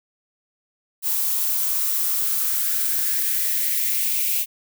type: noise with high-pass filter sweep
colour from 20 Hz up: violet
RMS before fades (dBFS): -22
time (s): 1.02-4.46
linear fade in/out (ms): 50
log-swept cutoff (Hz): 830 to 2500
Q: 4
effects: none